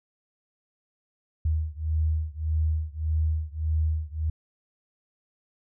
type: beating tone pair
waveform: sine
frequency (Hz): 77.78 / 79.48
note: D#2 / D#2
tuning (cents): 0 / +37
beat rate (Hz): 1.7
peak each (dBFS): -26 / -27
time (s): 1.45-4.3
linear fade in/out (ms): 5
effects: none